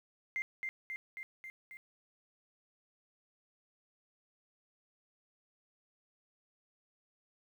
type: tone with echo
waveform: sine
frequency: 2093 Hz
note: C7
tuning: in tune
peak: -32 dBFS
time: 0.36-0.42 s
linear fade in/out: 0 ms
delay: 270 ms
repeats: 5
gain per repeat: -3 dB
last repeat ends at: 1.77 s
effects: tanh soft clip ceiling -28 dBFS + 11-bit